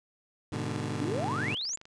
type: chord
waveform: 20% pulse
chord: G# diminished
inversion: none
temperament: just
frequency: 103.83 / 124.59 / 149.51 Hz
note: G#2 / B2 / D3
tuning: 0 / +16 / +31 cents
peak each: -31 dBFS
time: 0.52-1.55 s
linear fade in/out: 5 ms
type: exponential sweep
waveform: sine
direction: up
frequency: 261.6 to 7470 Hz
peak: -31 dBFS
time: 1.01-1.76 s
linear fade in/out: 5 ms
type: click train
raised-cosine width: 0.2 ms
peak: -33 dBFS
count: 15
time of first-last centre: 1.29-1.855 s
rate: 24.8 Hz
effects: resampled to 22050 Hz